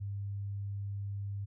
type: tone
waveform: sine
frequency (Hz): 100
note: G2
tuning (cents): +35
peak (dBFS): -35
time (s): 0-1.46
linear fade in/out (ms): 20
effects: none